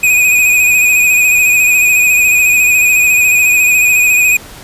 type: tone with vibrato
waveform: square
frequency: 2489 Hz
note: D#7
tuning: in tune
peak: -7 dBFS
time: 0.03-4.37 s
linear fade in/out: 5 ms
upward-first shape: sine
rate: 14 Hz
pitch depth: 35 cents each way
effects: pink hiss -33 dBFS RMS until 4.63 s + resampled to 32000 Hz